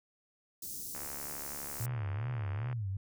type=band-stop noise; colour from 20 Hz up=white; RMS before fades=-42 dBFS; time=0.62-1.86 s; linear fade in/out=5 ms; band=360 to 5400 Hz; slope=24 dB/octave
type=click train; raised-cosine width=0.5 ms; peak=-30 dBFS; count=129; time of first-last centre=0.95-2.728 s; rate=72 Hz
type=tone with vibrato; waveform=sine; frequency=109 Hz; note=A2; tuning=16 cents flat; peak=-33 dBFS; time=1.8-2.97 s; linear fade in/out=5 ms; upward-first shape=sine; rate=2.5 Hz; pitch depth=230 cents each way
effects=none